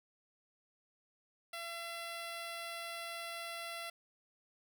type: tone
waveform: 10% pulse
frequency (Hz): 677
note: E5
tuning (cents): +46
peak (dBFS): -33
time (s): 1.53-3.9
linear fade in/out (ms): 5
effects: none